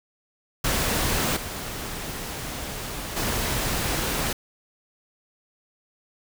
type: noise with level steps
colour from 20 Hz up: pink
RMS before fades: -24 / -33 / -26 dBFS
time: 0.64-4.33 s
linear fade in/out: 5 ms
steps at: 1.36 / 3.16 s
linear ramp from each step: 10 ms
effects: none